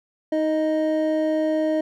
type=tone pair together; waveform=triangle; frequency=313.5 / 622.3 Hz; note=D#4 / D#5; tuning=+13 / 0 cents; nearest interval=octave; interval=1187 cents; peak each=-20 dBFS; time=0.32-1.81 s; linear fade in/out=5 ms; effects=none